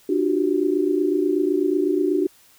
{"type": "tone cluster", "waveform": "sine", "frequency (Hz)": [298.8, 356, 384.1], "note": ["D4", "F4", "G4"], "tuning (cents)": [30, 33, -35], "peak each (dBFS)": -22, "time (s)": [0.09, 2.27], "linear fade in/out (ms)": 5, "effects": ["white hiss -54 dBFS RMS until 2.58 s"]}